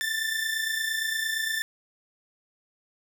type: tone pair together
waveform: sawtooth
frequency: 1760 / 1788.7 Hz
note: A6 / A6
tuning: 0 / +28 cents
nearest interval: unison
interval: 28 cents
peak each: -26 dBFS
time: 0.01-1.62 s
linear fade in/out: 0 ms
effects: none